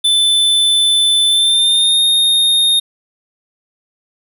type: tone with pitch glide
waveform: square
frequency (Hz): 3520 to 3689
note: A7 to A#7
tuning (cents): 0 to -19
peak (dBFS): -10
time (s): 0.04-2.8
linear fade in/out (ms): 10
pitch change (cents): +81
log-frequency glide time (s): 1.28-2.01
effects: none

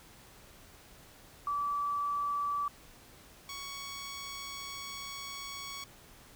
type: tone pair in turn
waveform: sine / 10% pulse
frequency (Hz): 1155 / 1116.3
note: D6 / C#6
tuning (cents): -29 / +12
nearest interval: minor second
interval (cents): 59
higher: first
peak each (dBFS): -30 / -32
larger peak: first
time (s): 1.47-2.68 / 3.49-5.84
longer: second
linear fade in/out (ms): 2
effects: pink hiss -56 dBFS RMS until 6.35 s

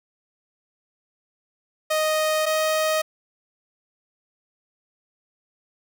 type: tone pair in turn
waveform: sawtooth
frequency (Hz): 622.3 / 626.3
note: D#5 / D#5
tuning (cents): 0 / +11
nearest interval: unison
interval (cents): 11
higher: second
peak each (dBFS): -16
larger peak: neither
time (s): 1.9-2.46 / 2.46-3.02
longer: neither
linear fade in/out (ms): 10
effects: none

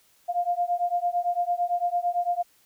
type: beating tone pair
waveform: sine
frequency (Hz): 698.5 / 707.4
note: F5 / F5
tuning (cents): 0 / +22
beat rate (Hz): 8.9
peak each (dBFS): -26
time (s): 0.28-2.43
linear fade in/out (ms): 20
effects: white hiss -62 dBFS RMS until 2.65 s

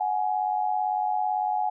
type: tone pair together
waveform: sine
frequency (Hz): 740 / 837.9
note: F#5 / G#5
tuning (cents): 0 / +15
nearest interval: major second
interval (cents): 215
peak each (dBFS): -26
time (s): 0-1.7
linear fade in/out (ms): 10
effects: none

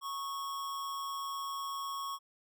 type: tone with amplitude modulation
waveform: square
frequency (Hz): 1102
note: C#6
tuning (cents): -11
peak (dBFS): -35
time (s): 0.01-2.19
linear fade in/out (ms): 50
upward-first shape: sine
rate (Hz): 160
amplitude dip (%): 45
effects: none

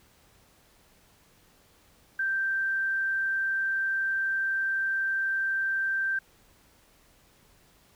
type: tone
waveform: sine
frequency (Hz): 1568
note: G6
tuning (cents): 0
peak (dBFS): -25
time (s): 2.19-6.19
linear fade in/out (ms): 5
effects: pink hiss -61 dBFS RMS until 7.95 s

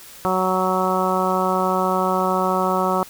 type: harmonic tone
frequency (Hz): 186.1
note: F#3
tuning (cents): +10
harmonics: 1 / 2 / 3 / 4 / 5 / 6 / 7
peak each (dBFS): -25 / -25 / -25 / -25 / -25 / -25 / -25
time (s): 0.25-3.03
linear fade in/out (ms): 0
effects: white hiss -42 dBFS RMS until 3.09 s

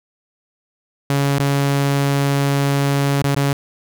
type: tone with dropouts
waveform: sawtooth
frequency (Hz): 140.2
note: C#3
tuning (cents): +20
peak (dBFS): -11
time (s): 1.1-3.53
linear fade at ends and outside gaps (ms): 2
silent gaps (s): 1.384-1.396 / 3.222-3.242 / 3.349-3.364
effects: none

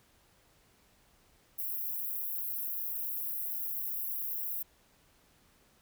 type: high-pass noise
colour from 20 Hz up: white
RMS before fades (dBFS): -36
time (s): 1.58-4.63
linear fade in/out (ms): 10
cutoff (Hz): 12000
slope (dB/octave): 48
effects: pink hiss -66 dBFS RMS until 5.81 s

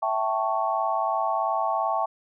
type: chord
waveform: sine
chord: A dominant seventh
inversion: second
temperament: equal with one note detuned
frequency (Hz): 659.3 / 777.2 / 880 / 1108.7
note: E5 / G5 / A5 / C#6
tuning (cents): 0 / -15 / 0 / 0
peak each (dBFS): -28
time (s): 0.02-2.06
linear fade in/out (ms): 10
effects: none

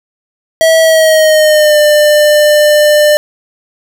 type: tone with pitch glide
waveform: square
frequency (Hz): 648 to 597.7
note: E5 to D5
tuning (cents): -30 to +30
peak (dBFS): -5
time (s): 0.61-3.17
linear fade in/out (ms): 0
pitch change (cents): -140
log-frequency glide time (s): 0.81-1.8
effects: none

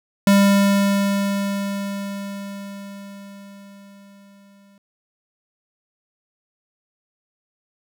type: tone with exponential decay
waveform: square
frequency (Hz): 199.1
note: G3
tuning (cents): +27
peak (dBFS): -11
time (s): 0.27-4.78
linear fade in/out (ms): 2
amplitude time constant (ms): 980
effects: none

